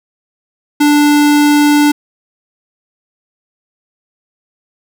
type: tone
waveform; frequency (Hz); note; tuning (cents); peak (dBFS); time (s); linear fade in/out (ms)
square; 293.7; D4; 0; -7; 0.8-1.92; 10
effects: none